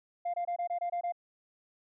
sine tone bursts, 698.5 Hz, F5, in tune, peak -28 dBFS, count 8, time 0.25-1.123 s, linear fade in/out 10 ms, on 89 ms, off 23 ms, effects tanh soft clip ceiling -28 dBFS

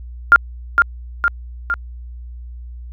sine tone with echo, 1400 Hz, F6, 4 cents sharp, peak -3 dBFS, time 0.32-0.36 s, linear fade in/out 0 ms, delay 460 ms, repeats 3, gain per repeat -4 dB, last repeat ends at 1.74 s, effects added 60 Hz sine -30 dBFS peak until 2.92 s

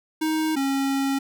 square tone pair in turn, 314.2 / 273.1 Hz, D#4 / C#4, +17 / -26 cents, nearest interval major second, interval 243 cents, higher first, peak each -22 dBFS, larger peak neither, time 0.21-0.56 / 0.56-1.19 s, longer second, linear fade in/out 10 ms, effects none

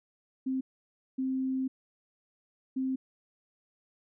sine tone bursts at uneven times, 262.3 Hz, C4, 4 cents sharp, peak -28 dBFS, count 3, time 0.46-0.61 / 1.18-1.68 / 2.76-2.96 s, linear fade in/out 10 ms, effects none

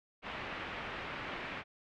white low-pass noise, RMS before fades -42 dBFS, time 0.22-1.64 s, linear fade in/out 50 ms, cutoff 2600 Hz, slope 24 dB/octave, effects none

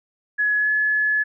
sine tone with pitch glide, 1690 to 1709.6 Hz, G#6 to G#6, +30 to +50 cents, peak -17 dBFS, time 0.38-1.24 s, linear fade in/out 20 ms, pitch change +20 cents, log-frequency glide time 0.57-0.7 s, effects none

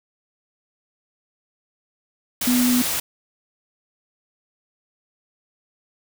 sine tone in noise, 247.5 Hz, B3, 4 cents sharp, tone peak -16 dBFS, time 2.47-2.82 s, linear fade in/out 5 ms, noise white, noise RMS -24 dBFS, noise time 2.41-3 s, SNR +5 dB, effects none

